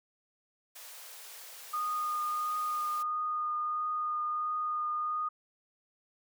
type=high-pass noise; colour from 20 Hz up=white; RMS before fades=-48 dBFS; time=0.75-3.03 s; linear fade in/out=10 ms; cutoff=450 Hz; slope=48 dB/octave
type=tone with vibrato; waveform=sine; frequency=1227 Hz; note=D#6; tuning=25 cents flat; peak=-30 dBFS; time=1.73-5.29 s; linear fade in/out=10 ms; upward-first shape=triangle; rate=1.5 Hz; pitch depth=12 cents each way
effects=none

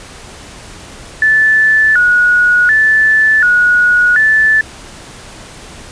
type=tone with vibrato; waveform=sine; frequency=1596 Hz; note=G6; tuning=31 cents sharp; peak=-6 dBFS; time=1.22-4.61 s; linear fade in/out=2 ms; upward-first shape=square; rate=0.68 Hz; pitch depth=160 cents each way; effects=pink hiss -33 dBFS RMS until 5.91 s + resampled to 22050 Hz

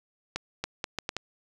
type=accelerating click train; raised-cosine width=0.2 ms; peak=-13 dBFS; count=6; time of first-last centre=0.36-1.167 s; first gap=280 ms; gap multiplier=0.72; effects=none

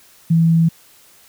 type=tone; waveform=sine; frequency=164.81 Hz; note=E3; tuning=in tune; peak=-10 dBFS; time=0.3-0.69 s; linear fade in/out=10 ms; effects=white hiss -49 dBFS RMS until 1.28 s

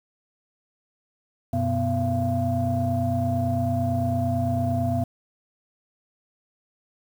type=tone cluster; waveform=sine; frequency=94.3 / 123.2 / 247.6 / 681 Hz; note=F#2 / B2 / B3 / F5; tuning=+33 / -4 / +5 / -44 cents; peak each=-26 dBFS; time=1.53-5.04 s; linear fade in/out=5 ms; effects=tanh soft clip ceiling -14 dBFS + 8-bit

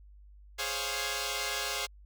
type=chord; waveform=5% pulse; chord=Db major seventh; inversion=second; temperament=equal; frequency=415.3 / 523.3 / 554.4 / 698.5 Hz; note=Ab4 / C5 / Db5 / F5; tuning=0 / 0 / 0 / 0 cents; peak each=-26 dBFS; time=0.58-1.87 s; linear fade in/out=20 ms; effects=added 50 Hz sine -51 dBFS peak until 2.05 s

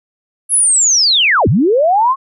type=linear two-way sweep; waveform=sine; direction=down then up; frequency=10920 to 80.8 to 1104 Hz; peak=-8 dBFS; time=0.49-2.16 s; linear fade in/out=50 ms; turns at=1.48 s; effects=none

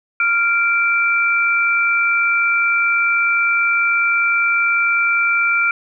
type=tone pair together; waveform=sine; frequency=1392.6 / 2342 Hz; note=F6 / D7; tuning=-5 / -5 cents; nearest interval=major sixth; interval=900 cents; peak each=-16 dBFS; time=0.2-5.71 s; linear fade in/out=2 ms; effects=none

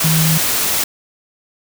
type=tone in noise; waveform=sine; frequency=159.7 Hz; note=D#3; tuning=45 cents sharp; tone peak=-13 dBFS; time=0.04-0.38 s; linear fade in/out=5 ms; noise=white; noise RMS=-17 dBFS; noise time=0-0.84 s; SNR=+1 dB; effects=none

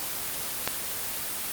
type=click; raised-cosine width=0.2 ms; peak=-7 dBFS; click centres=0.676 s; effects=white hiss -32 dBFS RMS until 1.52 s + Opus 24 kbps

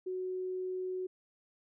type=tone; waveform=sine; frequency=370 Hz; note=F#4; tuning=in tune; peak=-34 dBFS; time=0.06-1.07 s; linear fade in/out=10 ms; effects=none

